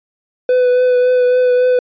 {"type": "tone with vibrato", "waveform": "triangle", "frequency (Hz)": 499.7, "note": "B4", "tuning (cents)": 20, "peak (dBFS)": -7, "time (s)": [0.49, 1.79], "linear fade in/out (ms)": 2, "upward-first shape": "triangle", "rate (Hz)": 3.6, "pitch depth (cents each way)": 20, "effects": ["resampled to 11025 Hz"]}